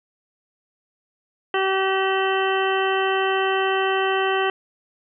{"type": "harmonic tone", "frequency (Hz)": 383.8, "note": "G4", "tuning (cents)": -37, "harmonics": [1, 2, 3, 4, 5, 7, 8], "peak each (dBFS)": [-22, -25, -27, -28, -29, -30, -31], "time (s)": [1.54, 4.5], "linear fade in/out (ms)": 2, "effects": []}